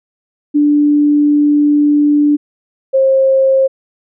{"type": "tone pair in turn", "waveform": "sine", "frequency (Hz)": [293.7, 533.7], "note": ["D4", "C5"], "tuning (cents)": [0, 34], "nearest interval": "minor seventh", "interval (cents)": 1034, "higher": "second", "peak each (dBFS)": -7, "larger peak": "neither", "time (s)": [[0.54, 2.37], [2.93, 3.68]], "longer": "first", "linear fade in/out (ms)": 20, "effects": []}